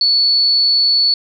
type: tone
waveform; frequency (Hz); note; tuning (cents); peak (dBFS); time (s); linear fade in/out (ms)
sine; 4435; C#8; 0; -10; 0.01-1.14; 2
effects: none